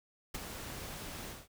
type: noise with ADSR envelope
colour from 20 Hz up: pink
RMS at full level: -36 dBFS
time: 0.34-1.48 s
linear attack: 10 ms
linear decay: 17 ms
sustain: -8 dB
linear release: 200 ms
effects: none